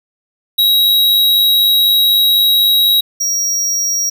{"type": "tone pair in turn", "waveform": "square", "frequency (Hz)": [3838, 5665], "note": ["A#7", "F8"], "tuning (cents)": [50, 24], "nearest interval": "perfect fifth", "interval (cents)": 674, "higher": "second", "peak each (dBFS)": [-9, -14], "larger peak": "first", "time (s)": [[0.58, 3.01], [3.2, 4.1]], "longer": "first", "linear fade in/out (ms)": 10, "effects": []}